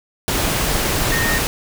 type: tone in noise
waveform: sine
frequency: 1844 Hz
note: A#6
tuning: 19 cents flat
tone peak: -20 dBFS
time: 1.12-1.38 s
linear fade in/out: 0 ms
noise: pink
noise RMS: -19 dBFS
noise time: 0.28-1.47 s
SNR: -4 dB
effects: none